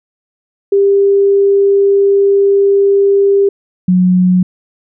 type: tone pair in turn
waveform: sine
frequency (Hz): 397.6 / 182.2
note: G4 / F#3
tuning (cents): +25 / -26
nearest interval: octave + major second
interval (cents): 1351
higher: first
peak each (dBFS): -6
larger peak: neither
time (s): 0.72-3.49 / 3.88-4.43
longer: first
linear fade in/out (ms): 5
effects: none